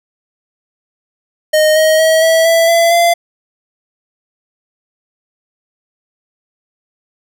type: tone with pitch steps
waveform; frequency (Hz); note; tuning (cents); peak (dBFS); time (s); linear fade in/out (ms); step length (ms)
square; 618 / 628.8 / 639.8 / 651 / 662.4 / 673.9 / 685.7; D#5 / D#5 / D#5 / E5 / E5 / E5 / F5; -12 / +18 / +48 / -22 / +8 / +38 / -32; -8; 1.53-3.14; 10; 230
effects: none